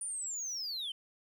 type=linear sweep; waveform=sine; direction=down; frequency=9480 to 3014 Hz; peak=-33 dBFS; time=0.01-0.92 s; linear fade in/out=5 ms; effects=tanh soft clip ceiling -35 dBFS + 11-bit